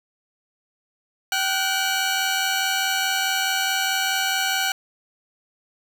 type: tone pair together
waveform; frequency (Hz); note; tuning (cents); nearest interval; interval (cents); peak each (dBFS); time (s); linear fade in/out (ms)
15% pulse; 771 / 1457.3; G5 / F#6; -29 / -27; major seventh; 1102; -17; 1.32-4.72; 2
effects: none